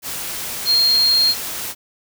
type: tone in noise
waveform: sine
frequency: 4225 Hz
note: C8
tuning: 16 cents sharp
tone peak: -12 dBFS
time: 0.65-1.35 s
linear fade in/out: 50 ms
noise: white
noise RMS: -27 dBFS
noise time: 0.02-1.75 s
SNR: +12 dB
effects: none